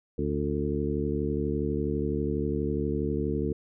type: harmonic tone with a mistuned harmonic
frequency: 72.2 Hz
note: D2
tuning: 29 cents flat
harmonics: 1 / 2 / 3 / 4 / 5 / 6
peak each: -33 / -33 / -33 / -33 / -33 / -33 dBFS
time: 0.18-3.53 s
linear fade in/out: 5 ms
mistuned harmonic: 6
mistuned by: +50 cents
effects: none